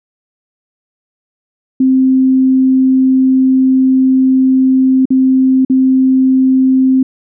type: tone with dropouts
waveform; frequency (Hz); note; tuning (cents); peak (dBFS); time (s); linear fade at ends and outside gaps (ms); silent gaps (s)
sine; 261.6; C4; 0; -6; 1.8-7.03; 5; 5.055-5.104 / 5.65-5.698
effects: none